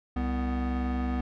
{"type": "tone pair together", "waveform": "square", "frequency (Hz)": [65.8, 248.4], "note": ["C2", "B3"], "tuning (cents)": [10, 10], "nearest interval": "octave + major seventh", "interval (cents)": 2300, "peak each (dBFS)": [-30, -31], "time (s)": [0.16, 1.21], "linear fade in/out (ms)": 5, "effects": ["low-pass 2000 Hz 12 dB/octave"]}